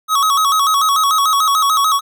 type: tone with vibrato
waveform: square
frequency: 1192 Hz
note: D6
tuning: 25 cents sharp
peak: -12 dBFS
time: 0.08-2.01 s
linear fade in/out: 50 ms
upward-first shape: square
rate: 6.8 Hz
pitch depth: 110 cents each way
effects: none